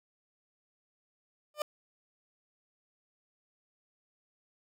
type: tone with exponential growth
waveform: 30% pulse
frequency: 600 Hz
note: D5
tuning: 37 cents sharp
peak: -24 dBFS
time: 1.54-1.62 s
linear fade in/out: 2 ms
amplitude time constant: 16 ms
effects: none